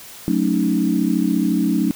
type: chord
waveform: sine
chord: D# half-diminished seventh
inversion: first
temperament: equal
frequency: 185 / 220 / 277.2 / 311.1 Hz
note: F#3 / A3 / C#4 / D#4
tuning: 0 / 0 / 0 / 0 cents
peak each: -21 dBFS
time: 0.28-1.91 s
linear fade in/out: 0 ms
effects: white hiss -39 dBFS RMS until 1.95 s